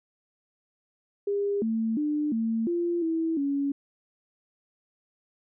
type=tone with pitch steps; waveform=sine; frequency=403.8 / 224 / 298.5 / 225.6 / 344.9 / 325.9 / 280.7 Hz; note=G#4 / A3 / D4 / A3 / F4 / E4 / C#4; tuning=-49 / +31 / +28 / +44 / -22 / -20 / +22 cents; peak=-24 dBFS; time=1.27-3.72 s; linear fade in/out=5 ms; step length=350 ms; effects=none